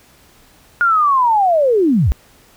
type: linear sweep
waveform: sine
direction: down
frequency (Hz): 1436 to 46.25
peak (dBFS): -10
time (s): 0.81-2.12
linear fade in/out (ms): 0
effects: pink hiss -49 dBFS RMS until 2.56 s